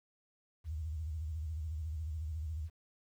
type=tone with vibrato; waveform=sine; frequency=78.4 Hz; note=D#2; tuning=14 cents sharp; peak=-36 dBFS; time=0.64-2.7 s; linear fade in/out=50 ms; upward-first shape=square; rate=14 Hz; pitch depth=100 cents each way; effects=11-bit